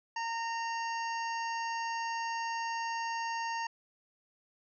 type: harmonic tone with a mistuned harmonic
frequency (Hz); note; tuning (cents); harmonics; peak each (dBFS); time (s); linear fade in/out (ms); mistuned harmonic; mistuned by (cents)
920; A#5; -23; 1 / 2 / 3 / 5 / 6 / 7; -34 / -40 / -44 / -48 / -50 / -51; 0.16-3.67; 5; 5; +20
effects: none